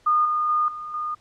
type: tone with level steps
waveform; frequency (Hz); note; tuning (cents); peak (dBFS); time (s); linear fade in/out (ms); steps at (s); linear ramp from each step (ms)
sine; 1222; D#6; -32; -16 / -20 / -18 / -31 / -25; 0.06-1.15; 10; 0.25 / 0.49 / 0.68 / 0.94; 2
effects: pink hiss -59 dBFS RMS until 1.2 s + low-pass 7000 Hz 12 dB/octave